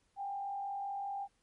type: tone with frequency modulation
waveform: sine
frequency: 796 Hz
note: G5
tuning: 26 cents sharp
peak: -36 dBFS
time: 0.16-1.28 s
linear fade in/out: 50 ms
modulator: 45.3 Hz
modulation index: 0.48
effects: pink hiss -75 dBFS RMS until 1.42 s + MP3 48 kbps